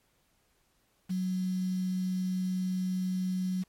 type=tone with quantisation; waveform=sine; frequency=185 Hz; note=F#3; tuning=in tune; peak=-28 dBFS; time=1.09-3.64 s; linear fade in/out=20 ms; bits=8; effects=pink hiss -71 dBFS RMS until 3.68 s + MP3 64 kbps